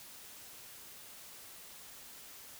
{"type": "silence", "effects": ["white hiss -52 dBFS RMS until 2.59 s"]}